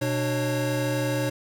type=tone cluster; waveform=square; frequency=124.2 / 299.3 / 549 Hz; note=B2 / D4 / C#5; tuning=+10 / +33 / -17 cents; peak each=-28 / -30 / -29 dBFS; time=0.01-1.3 s; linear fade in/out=10 ms; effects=none